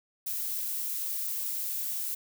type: noise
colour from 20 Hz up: violet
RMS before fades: -33 dBFS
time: 0.26-2.15 s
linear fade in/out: 10 ms
effects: none